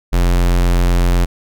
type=tone; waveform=square; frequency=43.94 Hz; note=F1; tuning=11 cents sharp; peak=-11 dBFS; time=0.12-1.26 s; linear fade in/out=20 ms; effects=none